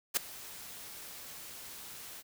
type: noise with ADSR envelope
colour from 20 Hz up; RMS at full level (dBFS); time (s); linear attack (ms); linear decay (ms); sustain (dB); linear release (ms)
white; -26; 0.14-2.23; 29; 5; -21; 38
effects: none